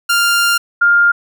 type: tone pair in turn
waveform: sawtooth / sine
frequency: 1396.9 / 1404.9 Hz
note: F6 / F6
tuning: 0 / +10 cents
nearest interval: unison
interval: 10 cents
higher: second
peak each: -7 dBFS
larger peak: neither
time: 0.09-0.58 / 0.81-1.12 s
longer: first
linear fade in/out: 10 ms
effects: none